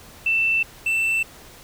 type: tone pair in turn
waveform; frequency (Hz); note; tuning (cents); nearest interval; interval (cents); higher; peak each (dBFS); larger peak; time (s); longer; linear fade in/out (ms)
sine / triangle; 2669 / 2669; E7 / E7; +21 / +21; unison; 0; neither; -17; neither; 0.26-0.63 / 0.86-1.23; neither; 5
effects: pink hiss -45 dBFS RMS until 1.63 s